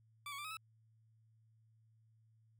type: tone with pitch steps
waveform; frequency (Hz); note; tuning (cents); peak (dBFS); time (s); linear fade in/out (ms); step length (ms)
20% pulse; 1163 / 1114 / 1178 / 1267 / 1307; D6 / C#6 / D6 / D#6 / E6; -17 / +8 / +5 / +31 / -15; -39; 0.26-0.57; 2; 62
effects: added 111 Hz sine -67 dBFS peak until 2.59 s